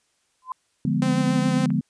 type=tone with exponential growth; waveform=sine; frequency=1025 Hz; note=C6; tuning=36 cents flat; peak=-23 dBFS; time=0.42-0.52 s; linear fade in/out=2 ms; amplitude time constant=21 ms
type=chord; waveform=sine; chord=D diminished seventh; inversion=none; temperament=equal; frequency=146.83 / 174.61 / 207.7 / 246.9 Hz; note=D3 / F3 / Ab3 / Cb4; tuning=0 / 0 / 0 / 0 cents; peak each=-25 dBFS; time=0.85-1.81 s; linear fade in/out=2 ms
type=tone with vibrato; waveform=sawtooth; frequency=257.8 Hz; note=C4; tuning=26 cents flat; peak=-20 dBFS; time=1.02-1.66 s; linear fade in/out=2 ms; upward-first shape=sine; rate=7.2 Hz; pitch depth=17 cents each way
type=click; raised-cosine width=0.5 ms; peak=-25 dBFS; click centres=1.704 s
effects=white hiss -68 dBFS RMS until 1.89 s + resampled to 22050 Hz